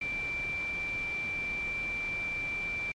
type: tone in noise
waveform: sine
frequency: 2349 Hz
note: D7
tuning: in tune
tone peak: -31 dBFS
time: 0.01-2.92 s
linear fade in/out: 5 ms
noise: pink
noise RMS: -43 dBFS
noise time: 0.01-2.92 s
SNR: +9 dB
effects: low-pass 4000 Hz 12 dB/octave + MP3 64 kbps